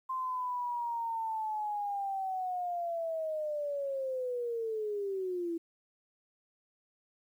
sine linear sweep, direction down, 1046.5 to 329.6 Hz, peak -32 dBFS, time 0.09-5.58 s, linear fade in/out 10 ms, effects 11-bit

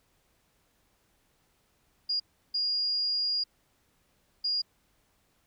sine tone bursts at uneven times, 4845 Hz, D#8, 47 cents flat, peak -26 dBFS, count 3, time 2.09-2.2 / 2.54-3.44 / 4.44-4.62 s, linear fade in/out 10 ms, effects pink hiss -70 dBFS RMS until 5.46 s

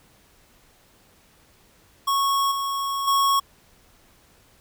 square tone with level steps, 1103 Hz, C#6, 9 cents flat, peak -20 / -25 / -18 dBFS, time 2.07-3.4 s, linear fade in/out 10 ms, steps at 2.51 / 3.07 s, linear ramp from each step 10 ms, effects pink hiss -57 dBFS RMS until 4.6 s

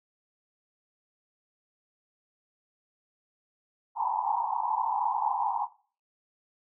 pink band-pass noise, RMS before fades -29 dBFS, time 3.95-5.68 s, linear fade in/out 50 ms, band 800 to 1000 Hz, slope 96 dB/octave, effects noise-tail reverb RT60 0.4 s tail -18 dB re dry

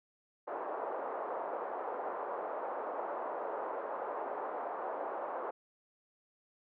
pink band-pass noise, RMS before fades -39 dBFS, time 0.47-5.51 s, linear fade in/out 10 ms, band 460 to 1100 Hz, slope 24 dB/octave, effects none

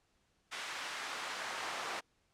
brown noise with high-pass filter sweep, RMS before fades -41 dBFS, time 0.51-2.01 s, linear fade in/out 20 ms, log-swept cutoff 1600 to 910 Hz, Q 0.85, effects pink hiss -75 dBFS RMS until 2.33 s + low-pass 8000 Hz 12 dB/octave

